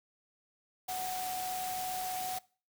sine tone in noise, 740 Hz, F#5, in tune, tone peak -35 dBFS, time 0.88-2.39 s, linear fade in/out 10 ms, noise white, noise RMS -41 dBFS, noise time 0.88-2.39 s, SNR +3 dB, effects noise-tail reverb RT60 0.4 s tail -22 dB re dry

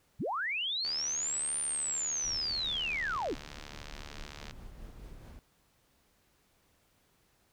sine linear two-way sweep, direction up then down, 55 to 9330 to 194.6 Hz, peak -31 dBFS, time 0.19-3.35 s, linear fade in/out 20 ms, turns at 1.59 s
click train, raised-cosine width 0.2 ms, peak -27 dBFS, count 270, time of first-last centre 0.85-4.51 s, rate 73.5 Hz
brown noise with tremolo, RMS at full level -46 dBFS, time 2.24-5.39 s, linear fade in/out 0 ms, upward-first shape triangle, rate 4.7 Hz, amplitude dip 40%
effects pink hiss -70 dBFS RMS until 7.52 s

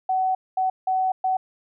sine tone bursts at uneven times, 752 Hz, F#5, 28 cents sharp, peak -19 dBFS, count 4, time 0.09-0.35 / 0.57-0.7 / 0.87-1.12 / 1.24-1.37 s, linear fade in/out 5 ms, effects none

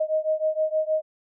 sine beating tone pair, 622.3 / 628.7 Hz, D#5 / D#5, 0 / +18 cents, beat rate 6.4 Hz, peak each -24 / -25 dBFS, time 0-1.02 s, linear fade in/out 10 ms, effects none

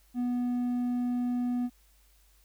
sine tone with hard clipping, 245.2 Hz, B3, 12 cents flat, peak -28 dBFS, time 0.14-1.7 s, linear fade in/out 50 ms, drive 3 dB, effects added 50 Hz sine -61 dBFS peak until 2.44 s + white hiss -66 dBFS RMS until 2.44 s

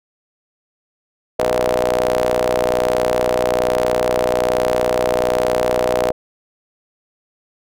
sawtooth ring-modulated tone, 61.2 Hz, B1, 15 cents flat, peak -8 dBFS, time 1.39-6.12 s, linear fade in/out 5 ms, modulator 563 Hz, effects none

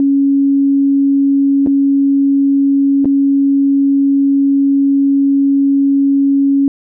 sine tone with dropouts, 277.2 Hz, C#4, in tune, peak -8 dBFS, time 0-6.68 s, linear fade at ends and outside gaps 1 ms, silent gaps 1.663-1.671 / 3.046-3.055 s, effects none

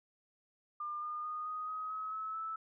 sine tone with pitch steps, 1200 / 1215.3 / 1230.9 / 1246.6 / 1262.6 / 1278.7 / 1295.1 / 1311.6 Hz, D6 / D#6 / D#6 / D#6 / D#6 / D#6 / E6 / E6, +37 / -41 / -19 / +3 / +25 / +47 / -31 / -9 cents, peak -37 dBFS, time 0.8-2.56 s, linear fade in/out 5 ms, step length 220 ms, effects none

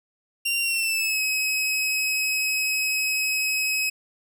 sawtooth tone with pitch glide, 2767 to 2552 Hz, F7 to D#7, -17 to +43 cents, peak -19 dBFS, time 0.45-3.9 s, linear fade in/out 10 ms, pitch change -140 cents, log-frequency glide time 0.61-1.21 s, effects none

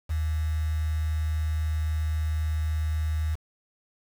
sine tone with quantisation, 78.1 Hz, D#2, 7 cents sharp, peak -24 dBFS, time 0.09-3.36 s, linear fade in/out 20 ms, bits 7, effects none

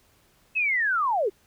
sine linear sweep, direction down, 2637 to 349.2 Hz, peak -21 dBFS, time 0.55-1.3 s, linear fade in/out 20 ms, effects pink hiss -62 dBFS RMS until 1.46 s

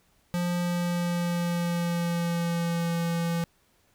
square tone with pitch glide, 175.4 to 168.94 Hz, F3 to E3, +8 to +43 cents, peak -26 dBFS, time 0.34-3.44 s, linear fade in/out 0 ms, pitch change -65 cents, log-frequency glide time 0.59-2.97 s, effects pink hiss -66 dBFS RMS until 3.94 s

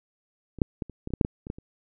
clicks, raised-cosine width 3 ms, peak -27 / -7 / -17 / -28 / -20 / -29 / -13 / -6 / -13 / -25 / -18 / -29 dBFS, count 12, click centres 0.587 / 0.618 / 0.822 / 0.897 / 1.074 / 1.105 / 1.137 / 1.212 / 1.249 / 1.469 / 1.501 / 1.585 s, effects none

